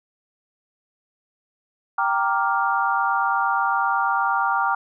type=chord; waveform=sine; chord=G minor seventh; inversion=none; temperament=equal with one note detuned; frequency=784 / 932.3 / 1174.7 / 1401 Hz; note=G5 / Bb5 / D6 / F6; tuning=0 / 0 / 0 / +5 cents; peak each=-24 dBFS; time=1.98-4.75 s; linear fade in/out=5 ms; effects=none